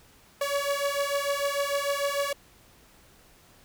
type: beating tone pair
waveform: sawtooth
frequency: 562 / 568.7 Hz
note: C#5 / C#5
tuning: +24 / +44 cents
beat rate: 6.7 Hz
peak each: -25 dBFS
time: 0.41-2.33 s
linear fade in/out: 5 ms
effects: pink hiss -57 dBFS RMS until 3.64 s